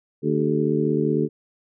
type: harmonic tone with a mistuned harmonic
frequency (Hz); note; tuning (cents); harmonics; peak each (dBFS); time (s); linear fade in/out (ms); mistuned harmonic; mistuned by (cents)
75.8; D#2; -45; 2 / 3 / 4 / 5 / 6; -25 / -25 / -25 / -25 / -25; 0.22-1.29; 50; 6; -99
effects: none